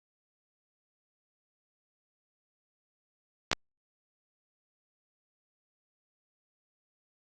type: clicks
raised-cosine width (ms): 0.2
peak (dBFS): -7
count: 2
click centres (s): 3.515 / 3.53
effects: Opus 48 kbps